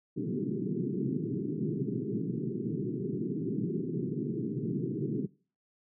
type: band-pass noise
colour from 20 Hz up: pink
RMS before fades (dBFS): -33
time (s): 0.16-5.27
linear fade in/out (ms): 20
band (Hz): 120 to 420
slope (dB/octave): 96
effects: noise-tail reverb RT60 0.4 s tail -22 dB re dry